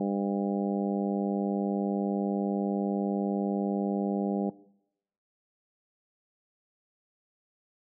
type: harmonic tone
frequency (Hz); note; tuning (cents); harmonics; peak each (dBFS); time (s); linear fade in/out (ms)
100; G2; +35; 2 / 3 / 4 / 5 / 6 / 7 / 8; -29 / -33 / -35 / -37 / -39 / -40 / -41; 0-4.5; 5
effects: noise-tail reverb RT60 0.8 s tail -20 dB re dry